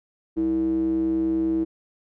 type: tone with band-pass filter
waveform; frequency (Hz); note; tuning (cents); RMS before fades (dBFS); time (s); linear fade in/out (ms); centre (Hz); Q
square; 65; C2; -11; -23; 0.36-1.65; 20; 320; 9.8
effects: none